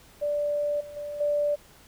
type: tone with level steps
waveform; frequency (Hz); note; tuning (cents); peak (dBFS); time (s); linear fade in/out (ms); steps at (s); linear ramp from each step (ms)
sine; 586; D5; -4; -24 / -39 / -32 / -22; 0.21-1.56; 20; 0.8 / 0.96 / 1.2; 10
effects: pink hiss -54 dBFS RMS until 1.87 s